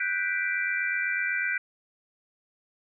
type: chord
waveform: sine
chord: G major seventh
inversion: third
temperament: equal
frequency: 1480 / 1568 / 1975.5 / 2349 Hz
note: F#6 / G6 / B6 / D7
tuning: 0 / 0 / 0 / 0 cents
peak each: -31 dBFS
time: 0-1.58 s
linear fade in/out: 5 ms
effects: none